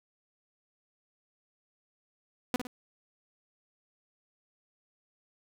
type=tone with echo; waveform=sawtooth; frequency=248.8 Hz; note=B3; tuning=13 cents sharp; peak=-22 dBFS; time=2.54-2.56 s; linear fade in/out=0 ms; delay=55 ms; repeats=2; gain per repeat=-7 dB; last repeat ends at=2.67 s; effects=none